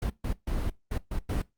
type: noise bursts at uneven times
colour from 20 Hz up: brown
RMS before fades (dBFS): -29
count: 6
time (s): 0.02-0.1 / 0.24-0.33 / 0.47-0.7 / 0.91-0.98 / 1.11-1.19 / 1.29-1.42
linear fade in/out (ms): 5
effects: noise-tail reverb RT60 0.2 s tail -20 dB re dry + Opus 48 kbps